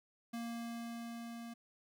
square tone with level ramp, 233.1 Hz, A#3, in tune, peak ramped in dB -40 to -46 dBFS, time 0.33-1.54 s, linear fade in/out 10 ms, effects none

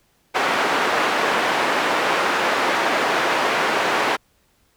white band-pass noise, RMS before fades -20 dBFS, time 0.34-4.17 s, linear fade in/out 20 ms, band 330 to 1600 Hz, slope 12 dB/octave, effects pink hiss -62 dBFS RMS until 4.76 s

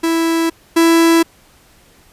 45% pulse tone pair in turn, 329.6 / 331.5 Hz, E4 / E4, 0 / +10 cents, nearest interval unison, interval 10 cents, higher second, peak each -13 / -8 dBFS, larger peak second, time 0.03-0.5 / 0.76-1.23 s, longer neither, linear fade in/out 10 ms, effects pink hiss -49 dBFS RMS until 2.12 s + resampled to 32000 Hz

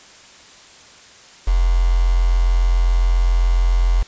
sine tone with quantisation, 43.65 Hz, F1, in tune, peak -12 dBFS, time 1.47-4.03 s, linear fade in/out 10 ms, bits 5, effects white hiss -44 dBFS RMS until 4.07 s + resampled to 16000 Hz

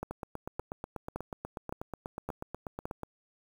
two click trains, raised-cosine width 1 ms, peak -23 / -21 dBFS, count 25 / 6, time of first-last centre 0.11-3.033 / 0.03-2.855 s, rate 8.21 / 1.77 Hz, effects 8-bit

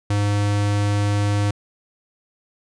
square tone, 102.5 Hz, G#2, 22 cents flat, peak -18 dBFS, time 0.1-1.51 s, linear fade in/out 5 ms, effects resampled to 22050 Hz

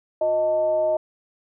sine tone with frequency modulation, 624 Hz, D#5, 5 cents sharp, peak -18 dBFS, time 0.21-0.97 s, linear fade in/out 5 ms, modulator 266 Hz, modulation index 0.37, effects none

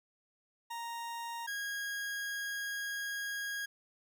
40% pulse tone pair in turn, 932.3 / 1639.2 Hz, A#5 / G#6, 0 / -23 cents, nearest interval minor seventh, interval 977 cents, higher second, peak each -38 / -35 dBFS, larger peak second, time 0.7-1.47 / 1.47-3.66 s, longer second, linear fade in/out 10 ms, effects none

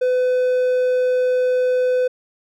triangle tone, 504 Hz, B4, 35 cents sharp, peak -13 dBFS, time 0.01-2.08 s, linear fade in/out 10 ms, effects none

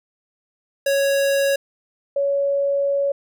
square / sine tone pair in turn, 554.4 / 560.2 Hz, C#5 / C#5, 0 / +18 cents, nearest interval unison, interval 18 cents, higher second, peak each -17 dBFS, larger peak neither, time 0.86-1.56 / 2.16-3.12 s, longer second, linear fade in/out 5 ms, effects none

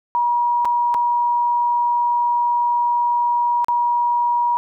sine tone with dropouts, 958 Hz, A#5, 47 cents sharp, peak -15 dBFS, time 0.15-4.57 s, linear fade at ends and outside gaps 0 ms, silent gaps 0.648-0.654 / 0.942-0.947 / 3.645-3.684 s, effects none

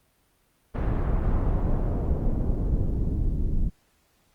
brown noise with low-pass filter sweep, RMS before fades -24 dBFS, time 0.74-3.7 s, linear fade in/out 20 ms, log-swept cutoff 1700 to 210 Hz, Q 0.85, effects pink hiss -66 dBFS RMS until 4.34 s + Opus 32 kbps

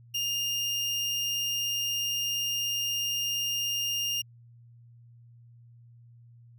30% pulse tone, 2817 Hz, F7, 14 cents sharp, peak -25 dBFS, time 0.14-4.22 s, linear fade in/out 10 ms, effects added 118 Hz sine -51 dBFS peak until 6.58 s

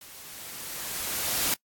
white noise with level ramp, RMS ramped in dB -47 to -25 dBFS, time 0.01-1.54 s, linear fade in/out 2 ms, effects noise-tail reverb RT60 0.1 s tail -25 dB re dry + AAC 64 kbps

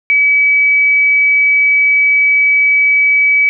sine tone, 2284 Hz, D7, 49 cents flat, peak -7 dBFS, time 0.1-3.49 s, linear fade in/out 0 ms, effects none

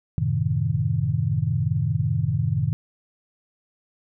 sine chord, F# diminished seventh, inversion none, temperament equal, 92.5 / 110 / 130.81 / 155.56 Hz, F#2 / A2 / C3 / Eb3, 0 / 0 / 0 / 0 cents, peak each -28 / -25 / -25 / -25 dBFS, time 0.18-2.73 s, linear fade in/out 0 ms, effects none

